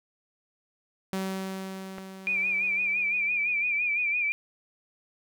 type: tone with exponential decay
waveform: sawtooth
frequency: 190.8 Hz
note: G3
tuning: 47 cents flat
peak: -24 dBFS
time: 1.13-4.26 s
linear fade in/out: 0 ms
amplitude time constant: 680 ms
type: click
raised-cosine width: 0.5 ms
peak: -23 dBFS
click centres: 1.983 s
type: tone with vibrato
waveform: sine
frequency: 2391 Hz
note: D7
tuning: 30 cents sharp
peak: -24 dBFS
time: 2.27-4.32 s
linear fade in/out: 0 ms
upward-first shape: sine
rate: 5.9 Hz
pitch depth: 67 cents each way
effects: none